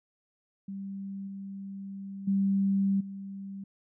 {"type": "tone with level steps", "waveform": "sine", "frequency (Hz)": 196, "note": "G3", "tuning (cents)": 0, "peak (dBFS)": [-35, -37, -23, -37], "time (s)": [0.68, 3.64], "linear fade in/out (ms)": 5, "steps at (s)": [1.27, 2.27, 3], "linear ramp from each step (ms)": 10, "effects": []}